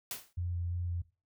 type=noise with exponential decay; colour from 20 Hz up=white; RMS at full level=-35 dBFS; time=0.11-0.33 s; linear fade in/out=1 ms; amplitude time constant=46 ms
type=tone with vibrato; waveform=sine; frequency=87.31 Hz; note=F2; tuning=in tune; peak=-32 dBFS; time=0.37-1.02 s; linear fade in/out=10 ms; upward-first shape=square; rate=2.9 Hz; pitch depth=11 cents each way
effects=noise-tail reverb RT60 0.3 s tail -18 dB re dry